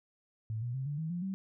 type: tone with pitch steps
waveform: sine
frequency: 110.2 / 120.87 / 132.57 / 145.41 / 159.49 / 174.93 / 191.87 Hz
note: A2 / B2 / C3 / D3 / D#3 / F3 / G3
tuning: +3 / -37 / +23 / -17 / +43 / +3 / -37 cents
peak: -33 dBFS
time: 0.5-1.34 s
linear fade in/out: 0 ms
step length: 120 ms
effects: none